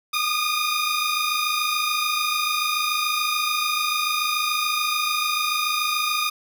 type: tone pair together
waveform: 15% pulse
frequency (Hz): 1210 / 1236.9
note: D#6 / D#6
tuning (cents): -49 / -11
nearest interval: unison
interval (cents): 38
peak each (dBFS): -18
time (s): 0.13-6.3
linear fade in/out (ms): 10
effects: none